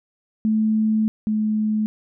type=tone pair in turn; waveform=sine; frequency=217.6 / 214.9 Hz; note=A3 / A3; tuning=-19 / -41 cents; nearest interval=unison; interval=22 cents; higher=first; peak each=-16 / -18 dBFS; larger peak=first; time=0.45-1.08 / 1.27-1.86 s; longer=first; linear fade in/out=0 ms; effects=none